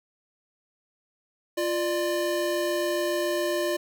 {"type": "tone pair together", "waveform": "square", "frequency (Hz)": [348, 595.7], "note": ["F4", "D5"], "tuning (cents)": [-6, 24], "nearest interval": "major sixth", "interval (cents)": 930, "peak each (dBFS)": -28, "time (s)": [1.57, 3.77], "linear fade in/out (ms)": 10, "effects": []}